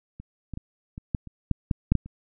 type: clicks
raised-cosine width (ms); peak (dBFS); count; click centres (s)
5; -27 / -22 / -21 / -24 / -12 / -28 / -10 / -10 / -6 / -9 / -28; 11; 0.2 / 0.537 / 0.574 / 0.979 / 1.148 / 1.273 / 1.513 / 1.712 / 1.92 / 1.953 / 2.06
effects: none